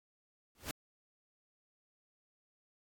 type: noise with exponential growth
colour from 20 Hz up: pink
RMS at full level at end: -35 dBFS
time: 0.55-0.71 s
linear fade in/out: 1 ms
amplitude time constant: 34 ms
effects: AAC 64 kbps